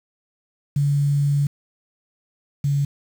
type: tone pair in turn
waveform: sine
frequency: 142.9 / 141.75 Hz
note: D3 / C#3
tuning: -47 / +39 cents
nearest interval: unison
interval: 14 cents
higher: first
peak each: -16 / -17 dBFS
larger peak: first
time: 0.76-1.47 / 2.64-2.85 s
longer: first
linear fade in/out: 5 ms
effects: 7-bit